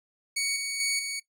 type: tone with level steps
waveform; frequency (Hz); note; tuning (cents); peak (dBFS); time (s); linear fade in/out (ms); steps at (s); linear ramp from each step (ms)
15% pulse; 2239; C#7; +17; -19 / -23 / -18 / -24; 0.36-1.2; 10; 0.56 / 0.8 / 0.99; 2
effects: noise-tail reverb RT60 0.1 s tail -17 dB re dry